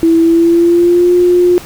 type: tone with pitch glide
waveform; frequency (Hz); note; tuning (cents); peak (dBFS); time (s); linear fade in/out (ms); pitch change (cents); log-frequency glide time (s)
sine; 329.6 to 355.3; E4 to F4; 0 to +30; -5; 0.03-1.58; 0; +130; 0.2-1.13
effects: pink hiss -32 dBFS RMS until 1.65 s